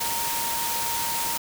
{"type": "tone in noise", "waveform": "sine", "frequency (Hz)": 929, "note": "A#5", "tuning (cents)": -6, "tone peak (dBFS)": -30, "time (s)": [0, 1.38], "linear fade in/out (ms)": 10, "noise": "white", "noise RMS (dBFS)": -28, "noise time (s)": [0, 1.38], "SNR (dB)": -5, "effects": []}